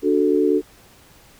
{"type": "chord", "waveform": "sine", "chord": "D major", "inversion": "none", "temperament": "equal", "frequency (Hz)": [293.7, 370, 440], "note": ["D4", "F#4", "A4"], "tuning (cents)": [0, 0, 0], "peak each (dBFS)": -19, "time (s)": [0.02, 0.62], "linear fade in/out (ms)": 50, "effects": ["pink hiss -50 dBFS RMS until 1.39 s"]}